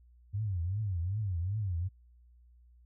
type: tone with vibrato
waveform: sine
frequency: 95.4 Hz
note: G2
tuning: 47 cents flat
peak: -30 dBFS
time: 0.33-1.89 s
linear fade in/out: 20 ms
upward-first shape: triangle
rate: 2.6 Hz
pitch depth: 280 cents each way
effects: added 60 Hz sine -57 dBFS peak until 2.85 s